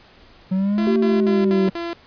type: exponential two-way sweep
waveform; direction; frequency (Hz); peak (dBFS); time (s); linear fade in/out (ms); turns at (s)
triangle; up then down; 185 to 227.2 to 189.2; -15; 0.51-1.7; 10; 0.95
type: tone bursts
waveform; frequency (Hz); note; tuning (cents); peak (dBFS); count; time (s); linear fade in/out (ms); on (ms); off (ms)
sawtooth; 340; F4; -46; -21; 5; 0.78-1.932; 0; 180; 63
type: tone with pitch glide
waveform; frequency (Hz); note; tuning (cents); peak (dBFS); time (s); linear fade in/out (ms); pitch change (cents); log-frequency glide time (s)
sine; 384.3 to 381; G4 to G4; -34 to -49; -18; 0.87-1.68; 0; -15; 1.13-1.53
effects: pink hiss -49 dBFS RMS until 2.06 s + resampled to 11025 Hz